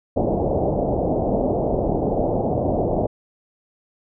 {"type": "low-pass noise", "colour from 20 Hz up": "white", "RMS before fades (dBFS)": -21, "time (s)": [0.16, 3.07], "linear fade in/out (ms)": 10, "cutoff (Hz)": 730, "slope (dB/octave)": 48, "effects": []}